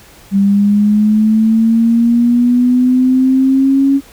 sine linear sweep, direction up, 196 to 277.2 Hz, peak -7 dBFS, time 0.31-4.01 s, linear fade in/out 50 ms, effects pink hiss -41 dBFS RMS until 4.12 s

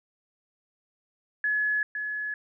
sine tone with echo, 1700 Hz, G#6, 40 cents sharp, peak -23 dBFS, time 1.44-1.83 s, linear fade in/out 2 ms, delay 510 ms, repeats 1, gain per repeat -6 dB, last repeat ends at 2.34 s, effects none

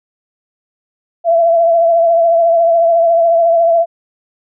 sine tone with vibrato, 672 Hz, E5, 33 cents sharp, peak -7 dBFS, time 1.24-3.86 s, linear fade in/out 50 ms, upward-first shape triangle, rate 14 Hz, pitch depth 43 cents each way, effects none

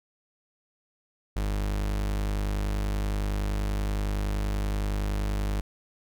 40% pulse tone, 50.6 Hz, G#1, 44 cents flat, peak -25 dBFS, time 1.36-5.61 s, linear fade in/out 5 ms, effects none

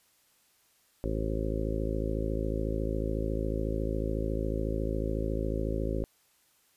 harmonic tone, 54 Hz, A1, 32 cents flat, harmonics 1 / 2 / 3 / 4 / 5 / 6 / 7 / 8 / 9 / 10, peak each -32 / -37 / -39 / -41 / -38 / -40 / -37 / -44 / -41 / -39 dBFS, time 1.04-6.04 s, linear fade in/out 0 ms, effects white hiss -67 dBFS RMS until 6.76 s + resampled to 32000 Hz

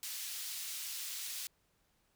pink high-pass noise, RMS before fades -42 dBFS, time 0.03-1.47 s, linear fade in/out 0 ms, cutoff 3600 Hz, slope 12 dB/octave, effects pink hiss -75 dBFS RMS until 2.15 s

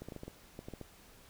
clicks, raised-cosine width 2 ms, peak -30 dBFS, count 10, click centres 0.02 / 0.086 / 0.122 / 0.163 / 0.234 / 0.28 / 0.591 / 0.685 / 0.737 / 0.813 s, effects pink hiss -59 dBFS RMS until 1.29 s

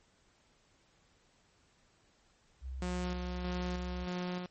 sine tone, 65 Hz, C2, 11 cents flat, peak -38 dBFS, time 2.61-4.08 s, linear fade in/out 50 ms
sawtooth tone with tremolo, 179.8 Hz, F#3, 49 cents flat, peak -31 dBFS, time 2.82-4.46 s, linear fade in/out 2 ms, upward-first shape square, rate 1.6 Hz, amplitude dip 35%
effects pink hiss -69 dBFS RMS until 4.5 s + MP3 32 kbps

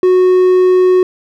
triangle tone, 367.5 Hz, F#4, 12 cents flat, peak -4 dBFS, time 0.03-1.03 s, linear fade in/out 2 ms, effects none

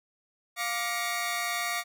sawtooth tone cluster, 703 / 1173 / 1891 / 2210 Hz, F5 / D6 / A#6 / C#7, +11 / -2 / +24 / -6 cents, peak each -31 dBFS, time 0.56-1.84 s, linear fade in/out 50 ms, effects none

